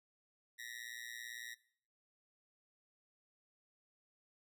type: tone with amplitude modulation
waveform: sawtooth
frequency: 1891 Hz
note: A#6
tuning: 24 cents sharp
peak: -39 dBFS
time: 0.58-1.55 s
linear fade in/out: 20 ms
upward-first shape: sine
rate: 118 Hz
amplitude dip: 100%
effects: noise-tail reverb RT60 0.5 s tail -17 dB re dry